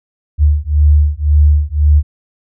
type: beating tone pair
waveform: sine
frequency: 73.42 / 75.32 Hz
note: D2 / D2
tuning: 0 / +44 cents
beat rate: 1.9 Hz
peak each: -10 dBFS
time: 0.38-2.03 s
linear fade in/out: 50 ms
effects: none